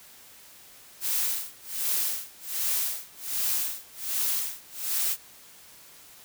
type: noise with tremolo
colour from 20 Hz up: blue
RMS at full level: -26 dBFS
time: 1-5.17 s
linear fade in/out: 50 ms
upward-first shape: sine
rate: 1.3 Hz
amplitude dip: 100%
effects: white hiss -51 dBFS RMS until 6.24 s